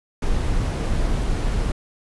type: noise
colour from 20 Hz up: brown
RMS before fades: -21 dBFS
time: 0.22-1.72 s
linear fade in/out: 5 ms
effects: resampled to 24000 Hz